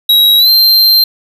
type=tone with pitch glide; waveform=square; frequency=3851 to 4151 Hz; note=B7 to C8; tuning=-44 to -15 cents; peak=-5 dBFS; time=0.09-1.04 s; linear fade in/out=5 ms; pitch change=+129 cents; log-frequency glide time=0.38-0.49 s; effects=none